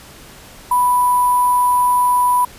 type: tone with sample-and-hold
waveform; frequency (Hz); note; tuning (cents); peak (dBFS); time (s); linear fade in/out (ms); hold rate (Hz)
sine; 987.8; B5; 0; -11; 0.71-2.45; 5; 11025
effects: pink hiss -40 dBFS RMS until 2.58 s + resampled to 32000 Hz